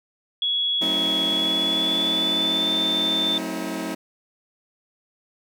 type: tone with pitch glide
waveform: sine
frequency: 3356 to 3556 Hz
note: G#7 to A7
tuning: +17 to +18 cents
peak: -20 dBFS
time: 0.42-3.38 s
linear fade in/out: 2 ms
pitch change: +101 cents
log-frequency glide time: 1.26-2.72 s
type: chord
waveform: sawtooth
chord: F# diminished seventh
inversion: none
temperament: just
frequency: 185 / 222 / 266.4 / 319.7 Hz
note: F#3 / A3 / C4 / Eb4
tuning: 0 / +16 / +31 / +47 cents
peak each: -30 / -30 / -29 / -26 dBFS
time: 0.81-3.95 s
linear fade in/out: 10 ms
effects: none